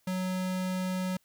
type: tone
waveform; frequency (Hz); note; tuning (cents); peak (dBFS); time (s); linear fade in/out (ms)
square; 185; F#3; 0; -30; 0.07-1.17; 5
effects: white hiss -70 dBFS RMS until 1.24 s